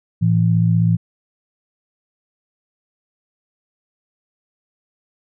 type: tone pair together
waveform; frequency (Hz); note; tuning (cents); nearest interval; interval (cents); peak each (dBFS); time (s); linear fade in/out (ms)
sine; 111.8 / 167.51; A2 / E3; +28 / +28; perfect fifth; 700; -15; 0.21-0.97; 20
effects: none